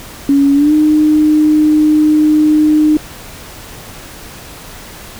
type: tone with pitch glide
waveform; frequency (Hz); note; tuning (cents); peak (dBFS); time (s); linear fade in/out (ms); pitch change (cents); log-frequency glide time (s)
sine; 280 to 305.3; C#4 to D#4; +18 to -33; -6; 0.29-2.97; 2; +149; 0.54-0.73
effects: pink hiss -32 dBFS RMS until 5.19 s